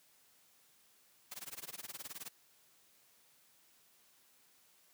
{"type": "noise with tremolo", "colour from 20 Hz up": "white", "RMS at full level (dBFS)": -44, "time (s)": [1.31, 2.29], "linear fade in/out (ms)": 10, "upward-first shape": "sine", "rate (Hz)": 19, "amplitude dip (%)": 100, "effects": ["white hiss -68 dBFS RMS until 4.93 s", "high-pass 100 Hz 12 dB/octave"]}